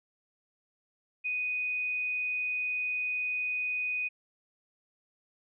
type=tone; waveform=sine; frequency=2489 Hz; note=D#7; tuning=in tune; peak=-29 dBFS; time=1.24-4.09 s; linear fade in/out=20 ms; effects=none